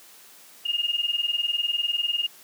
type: tone pair together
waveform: sine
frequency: 2832 / 2852 Hz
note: F7 / F7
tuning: +23 / +36 cents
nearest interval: unison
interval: 13 cents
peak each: -26 / -26 dBFS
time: 0.65-2.27 s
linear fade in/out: 10 ms
effects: white hiss -50 dBFS RMS until 2.43 s + high-pass 200 Hz 12 dB/octave